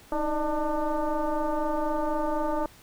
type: tone with frequency modulation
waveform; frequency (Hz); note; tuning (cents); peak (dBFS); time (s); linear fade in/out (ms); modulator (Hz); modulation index
sine; 290; D4; -22; -24; 0.12-2.66; 2; 302; 2.6
effects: pink hiss -53 dBFS RMS until 2.82 s